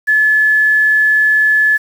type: tone with quantisation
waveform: sine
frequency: 1722 Hz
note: A6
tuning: 38 cents flat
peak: -8 dBFS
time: 0.07-1.78 s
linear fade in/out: 20 ms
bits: 6
effects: none